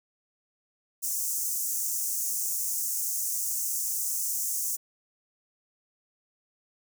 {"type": "high-pass noise", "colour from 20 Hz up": "pink", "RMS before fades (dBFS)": -30, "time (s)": [1.02, 4.77], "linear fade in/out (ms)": 20, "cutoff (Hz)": 6100, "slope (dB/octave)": 48, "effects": []}